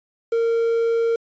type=tone with quantisation; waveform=triangle; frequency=460.6 Hz; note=A#4; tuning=21 cents flat; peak=-15 dBFS; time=0.32-1.16 s; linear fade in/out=5 ms; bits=7; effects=resampled to 16000 Hz